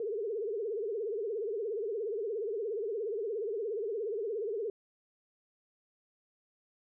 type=tone with vibrato; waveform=sine; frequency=430.6 Hz; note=A4; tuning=37 cents flat; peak=-32 dBFS; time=0-4.7 s; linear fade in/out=2 ms; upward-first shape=triangle; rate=17 Hz; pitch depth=200 cents each way; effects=none